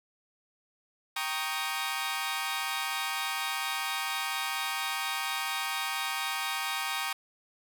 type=chord; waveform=15% pulse; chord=Eb dominant seventh; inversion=first; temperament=equal; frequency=784 / 932.3 / 1108.7 / 1244.5 Hz; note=G5 / Bb5 / Db6 / Eb6; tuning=0 / 0 / 0 / 0 cents; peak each=-30 dBFS; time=1.16-7.13 s; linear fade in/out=5 ms; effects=none